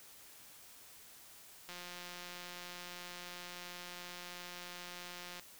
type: click train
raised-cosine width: 0.2 ms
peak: -30 dBFS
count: 657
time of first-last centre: 1.69-5.396 s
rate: 177 Hz
effects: white hiss -57 dBFS RMS until 5.59 s